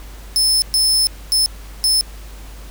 sawtooth tone bursts at uneven times, 5250 Hz, E8, 8 cents flat, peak -10 dBFS, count 4, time 0.36-0.62 / 0.74-1.07 / 1.32-1.46 / 1.84-2.01 s, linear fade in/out 0 ms, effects added 50 Hz sine -33 dBFS peak until 2.7 s + pink hiss -42 dBFS RMS until 2.7 s

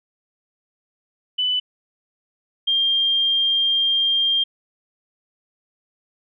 sine tone pair in turn, 2994 / 3198 Hz, F#7 / G7, +20 / +34 cents, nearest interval minor second, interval 114 cents, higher second, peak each -18 / -16 dBFS, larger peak second, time 1.38-1.6 / 2.67-4.44 s, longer second, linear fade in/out 10 ms, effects none

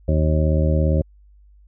harmonic tone, 77.5 Hz, D#2, 6 cents flat, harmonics 1 / 2 / 3 / 4 / 5 / 7 / 8, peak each -17 / -21 / -28 / -28 / -30 / -25 / -32 dBFS, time 0.08-1.02 s, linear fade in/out 5 ms, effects added 50 Hz sine -47 dBFS peak until 1.67 s

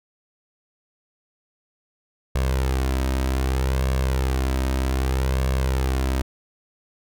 sawtooth tone with flanger, 65.41 Hz, C2, in tune, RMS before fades -22 dBFS, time 2.35-6.22 s, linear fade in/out 5 ms, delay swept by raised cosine 1.8 to 3.2 ms, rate 0.64 Hz, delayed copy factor +0.5, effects none

